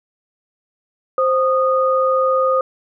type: tone pair together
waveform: sine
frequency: 523.8 / 1234 Hz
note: C5 / D#6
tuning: +2 / -15 cents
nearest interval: octave + minor third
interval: 1483 cents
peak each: -15 / -17 dBFS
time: 1.18-2.61 s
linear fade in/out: 2 ms
effects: none